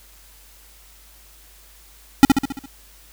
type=tone with echo; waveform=square; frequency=275 Hz; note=C#4; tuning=14 cents flat; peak=-5 dBFS; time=2.23-2.25 s; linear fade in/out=0 ms; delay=68 ms; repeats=6; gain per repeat=-5 dB; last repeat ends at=2.658 s; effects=added 50 Hz sine -50 dBFS peak until 3.12 s + white hiss -50 dBFS RMS until 3.12 s